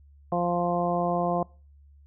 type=harmonic tone; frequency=174.61 Hz; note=F3; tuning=in tune; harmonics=1 / 2 / 3 / 4 / 5 / 6; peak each=-29 / -32 / -30 / -27 / -36 / -33 dBFS; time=0.32-1.43 s; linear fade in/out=2 ms; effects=noise-tail reverb RT60 0.4 s tail -25 dB re dry + added 71 Hz sine -51 dBFS peak until 2.06 s